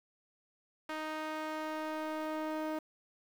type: tone with band-pass filter sweep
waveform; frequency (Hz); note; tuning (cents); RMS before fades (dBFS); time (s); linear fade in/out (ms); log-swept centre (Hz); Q
sawtooth; 311.1; D#4; 0; -38; 0.89-2.79; 5; 1400 to 640; 0.78
effects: 9-bit